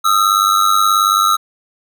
square ring-modulated tone, 1289 Hz, E6, 39 cents flat, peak -8 dBFS, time 0.04-1.37 s, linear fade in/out 20 ms, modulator 49.3 Hz, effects none

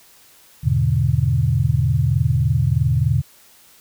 sine chord, E dominant seventh, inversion none, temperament equal, 82.41 / 103.83 / 123.47 / 146.83 Hz, E2 / G#2 / B2 / D3, 0 / 0 / 0 / 0 cents, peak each -22 / -22 / -18 / -20 dBFS, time 0.63-3.22 s, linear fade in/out 20 ms, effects white hiss -50 dBFS RMS until 3.8 s

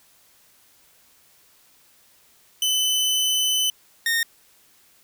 sawtooth tone pair in turn, 3023 / 1840.7 Hz, F#7 / A#6, +36 / -22 cents, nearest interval major sixth, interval 858 cents, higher first, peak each -16 dBFS, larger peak neither, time 2.62-3.7 / 4.06-4.23 s, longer first, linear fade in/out 2 ms, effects white hiss -57 dBFS RMS until 5.03 s

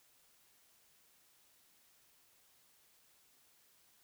silence, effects white hiss -69 dBFS RMS until 4.03 s

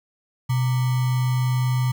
sine tone with sample-and-hold, 126.3 Hz, B2, 39 cents sharp, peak -18 dBFS, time 0.49-1.92 s, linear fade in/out 10 ms, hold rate 1050 Hz, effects none

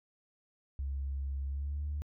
sine tone with pitch glide, 68.6 to 73.52 Hz, C#2 to D2, -17 to +2 cents, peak -32 dBFS, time 0.79-2.02 s, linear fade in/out 0 ms, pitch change +119 cents, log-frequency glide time 1.47-1.84 s, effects tanh soft clip ceiling -29 dBFS

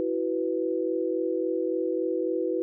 sine chord, E suspended second, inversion none, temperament equal with one note detuned, 329.6 / 373.2 / 493.9 Hz, E4 / F#4 / B4, 0 / +15 / 0 cents, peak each -29 dBFS, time 0-2.62 s, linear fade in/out 0 ms, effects none

